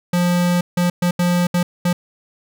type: tone bursts at uneven times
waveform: square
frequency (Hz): 176.3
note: F3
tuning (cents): +17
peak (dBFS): -15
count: 6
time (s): 0.13-0.61 / 0.77-0.9 / 1.02-1.11 / 1.19-1.47 / 1.54-1.63 / 1.85-1.93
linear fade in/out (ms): 5
effects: none